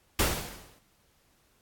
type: noise with exponential decay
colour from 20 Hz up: pink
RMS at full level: -22 dBFS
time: 0.19-0.79 s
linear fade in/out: 5 ms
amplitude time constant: 130 ms
effects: pink hiss -67 dBFS RMS until 1.61 s + AAC 64 kbps